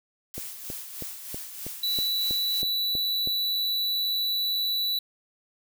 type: noise with tremolo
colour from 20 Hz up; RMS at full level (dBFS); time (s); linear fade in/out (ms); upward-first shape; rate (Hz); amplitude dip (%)
blue; -36; 0.34-2.62; 0; sine; 3.2; 50
type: click train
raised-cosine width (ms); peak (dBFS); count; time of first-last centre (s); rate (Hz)
2; -23; 10; 0.38-3.274; 3.11
type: tone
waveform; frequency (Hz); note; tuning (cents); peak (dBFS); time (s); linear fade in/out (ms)
square; 3951; B7; 0; -25; 1.83-4.99; 5
effects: none

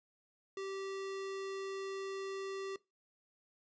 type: tone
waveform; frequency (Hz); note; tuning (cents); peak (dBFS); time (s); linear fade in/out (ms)
square; 388.7; G4; -15; -40; 0.57-2.76; 2
effects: noise-tail reverb RT60 0.2 s tail -19 dB re dry + resampled to 16000 Hz

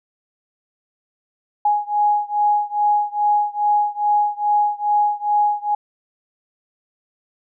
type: beating tone pair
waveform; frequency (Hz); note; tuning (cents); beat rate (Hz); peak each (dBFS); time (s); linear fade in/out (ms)
sine; 830.6 / 833; G#5 / G#5; 0 / +5; 2.4; -18 / -19; 1.65-5.75; 5
effects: none

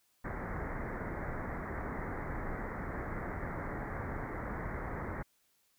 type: low-pass noise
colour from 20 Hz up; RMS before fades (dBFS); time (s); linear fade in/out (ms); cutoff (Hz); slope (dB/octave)
pink; -39; 0.24-5.23; 10; 2100; 96
effects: white hiss -73 dBFS RMS until 5.78 s

